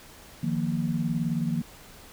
sine chord, Eb suspended second, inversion none, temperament equal, 155.56 / 174.61 / 233.1 Hz, Eb3 / F3 / Bb3, 0 / 0 / 0 cents, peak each -29 dBFS, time 0.43-1.62 s, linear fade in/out 5 ms, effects pink hiss -49 dBFS RMS until 2.12 s

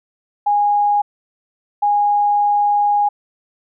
sine tone pair in turn, 823 / 823 Hz, G#5 / G#5, -16 / -16 cents, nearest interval unison, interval 0 cents, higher neither, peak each -12 dBFS, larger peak neither, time 0.46-1.02 / 1.82-3.09 s, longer second, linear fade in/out 10 ms, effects none

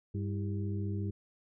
harmonic tone with a mistuned harmonic, 99.2 Hz, G2, 21 cents sharp, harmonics 1 / 2 / 3 / 4, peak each -33 / -39 / -43 / -45 dBFS, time 0.14-1.11 s, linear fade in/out 10 ms, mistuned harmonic 3, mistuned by +140 cents, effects none

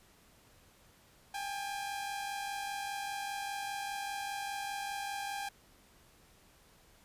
sawtooth tone pair together, 798 / 843 Hz, G5 / G#5, +31 / +26 cents, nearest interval minor second, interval 95 cents, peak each -34 / -40 dBFS, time 1.34-5.49 s, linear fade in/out 5 ms, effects pink hiss -63 dBFS RMS until 7.04 s + resampled to 32000 Hz

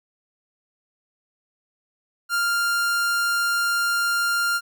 45% pulse tone, 1396.9 Hz, F6, in tune, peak -20 dBFS, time 2.29-4.61 s, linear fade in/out 50 ms, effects none

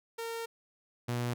sawtooth tone pair in turn, 459 / 120.87 Hz, A#4 / B2, -27 / -37 cents, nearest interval octave + major seventh, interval 2310 cents, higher first, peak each -32 / -27 dBFS, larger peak second, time 0.18-0.46 / 1.08-1.34 s, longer first, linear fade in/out 10 ms, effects none

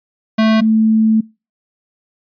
square / sine tone pair in turn, 220 / 220 Hz, A3 / A3, 0 / 0 cents, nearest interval unison, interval 0 cents, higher neither, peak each -10 / -9 dBFS, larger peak second, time 0.38-0.61 / 0.61-1.21 s, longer second, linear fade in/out 10 ms, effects noise-tail reverb RT60 0.3 s tail -25 dB re dry + resampled to 11025 Hz

